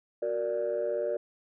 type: chord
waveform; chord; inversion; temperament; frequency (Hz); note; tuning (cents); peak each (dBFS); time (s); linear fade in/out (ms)
sine; Gb augmented; none; equal; 370 / 466.2 / 587.3; Gb4 / Bb4 / D5; 0 / 0 / 0; -34 / -31 / -29; 0.22-1.17; 5
effects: tanh soft clip ceiling -22 dBFS